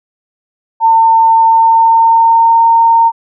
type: tone with pitch glide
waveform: sine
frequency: 903 to 917.2 Hz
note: A5 to A#5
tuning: +45 to -28 cents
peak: -4 dBFS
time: 0.8-3.12 s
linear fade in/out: 50 ms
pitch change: +27 cents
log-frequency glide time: 1.44-2.6 s
effects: none